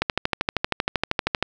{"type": "click train", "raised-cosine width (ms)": 0.3, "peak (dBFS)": -4, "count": 19, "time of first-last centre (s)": [0.02, 1.426], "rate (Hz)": 12.8, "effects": []}